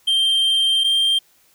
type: tone pair in turn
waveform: triangle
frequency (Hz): 3158 / 3176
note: G7 / G7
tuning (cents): +12 / +22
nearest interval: unison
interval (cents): 10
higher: second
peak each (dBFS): -13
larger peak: neither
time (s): 0.07-0.84 / 0.84-1.19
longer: first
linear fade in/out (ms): 10
effects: white hiss -57 dBFS RMS until 1.54 s